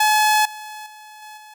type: tone with level steps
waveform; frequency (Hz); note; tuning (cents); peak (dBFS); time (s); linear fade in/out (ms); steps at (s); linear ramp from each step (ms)
sawtooth; 854; G#5; +48; -10 / -29 / -36 / -33 / -37; 0-1.54; 5; 0.45 / 0.86 / 1.22 / 1.37; 5
effects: none